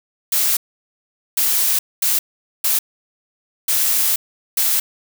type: noise bursts at uneven times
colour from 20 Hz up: blue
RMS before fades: -17 dBFS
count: 6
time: 0.32-0.57 / 1.37-1.79 / 2.02-2.19 / 2.64-2.79 / 3.68-4.16 / 4.57-4.8 s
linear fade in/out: 5 ms
effects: none